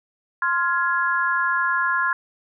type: chord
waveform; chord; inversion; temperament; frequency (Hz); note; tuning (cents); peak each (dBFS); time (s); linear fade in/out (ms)
sine; F minor; second; just; 1047.7 / 1396.9 / 1676.3; C6 / F6 / Ab6; +2 / 0 / +16; -23; 0.42-2.13; 2
effects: none